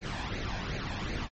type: noise with flanger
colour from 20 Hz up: pink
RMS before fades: -34 dBFS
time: 0.01-1.29 s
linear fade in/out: 50 ms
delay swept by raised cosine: 0.45 to 1.22 ms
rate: 2.7 Hz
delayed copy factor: +0.55
effects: low-pass 4000 Hz 12 dB/octave + MP3 32 kbps